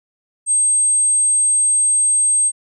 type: tone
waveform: sine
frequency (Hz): 8400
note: C9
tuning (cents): +6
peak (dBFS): -12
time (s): 0.46-2.52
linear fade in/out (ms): 50
effects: none